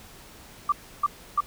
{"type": "tone bursts", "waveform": "sine", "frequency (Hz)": 1174.7, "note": "D6", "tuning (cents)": 0, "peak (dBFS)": -18, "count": 3, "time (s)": [0.69, 1.406], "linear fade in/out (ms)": 5, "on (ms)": 32, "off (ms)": 310, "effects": ["pink hiss -48 dBFS RMS until 1.46 s"]}